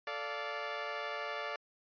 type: chord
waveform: 15% pulse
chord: D minor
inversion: second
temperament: equal with one note detuned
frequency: 440 / 582.6 / 698.5 Hz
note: A4 / D5 / F5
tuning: 0 / -14 / 0 cents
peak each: -37 / -33 / -36 dBFS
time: 0.07-1.56 s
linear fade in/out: 2 ms
effects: resampled to 11025 Hz